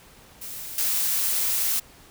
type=noise with level steps; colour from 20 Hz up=blue; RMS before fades=-36 / -24 dBFS; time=0.41-1.8 s; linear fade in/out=10 ms; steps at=0.78 s; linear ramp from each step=2 ms; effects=pink hiss -51 dBFS RMS until 2.1 s